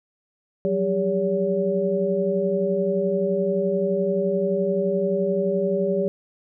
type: tone cluster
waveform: sine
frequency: 178.2 / 189.8 / 400.9 / 568 Hz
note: F3 / F#3 / G4 / C#5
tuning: +35 / +44 / +39 / +42 cents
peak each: -32 / -26 / -23 / -24 dBFS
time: 0.65-6.08 s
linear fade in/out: 0 ms
effects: none